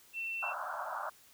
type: tone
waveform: sine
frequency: 2693 Hz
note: E7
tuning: 36 cents sharp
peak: -35 dBFS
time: 0.13-0.54 s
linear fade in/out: 50 ms
type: band-pass noise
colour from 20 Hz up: white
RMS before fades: -39 dBFS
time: 0.42-1.1 s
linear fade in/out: 10 ms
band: 590 to 1500 Hz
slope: 96 dB/octave
effects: white hiss -61 dBFS RMS until 1.33 s